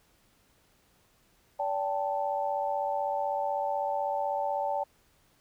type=chord; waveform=sine; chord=D suspended fourth; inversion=none; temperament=equal with one note detuned; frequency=575.9 / 784 / 880 Hz; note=D5 / G5 / A5; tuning=-34 / 0 / 0 cents; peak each=-32 dBFS; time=1.59-4.84 s; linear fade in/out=10 ms; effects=pink hiss -66 dBFS RMS until 5.4 s